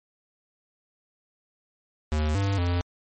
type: tone with pitch steps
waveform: square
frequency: 76.5 / 98.9 / 87.8 Hz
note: D#2 / G2 / F2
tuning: -29 / +16 / +10 cents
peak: -23 dBFS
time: 2.12-2.81 s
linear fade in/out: 0 ms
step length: 230 ms
effects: MP3 32 kbps